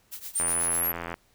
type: noise with tremolo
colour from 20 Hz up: blue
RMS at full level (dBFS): -36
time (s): 0.11-0.88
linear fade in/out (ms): 20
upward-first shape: triangle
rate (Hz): 8.1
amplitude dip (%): 90
type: exponential sweep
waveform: sine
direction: up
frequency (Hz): 8850 to 11840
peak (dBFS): -24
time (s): 0.35-0.92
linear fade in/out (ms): 10
type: click train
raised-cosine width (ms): 0.5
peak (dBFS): -18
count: 64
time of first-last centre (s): 0.4-1.141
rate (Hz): 85
effects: pink hiss -64 dBFS RMS until 1.34 s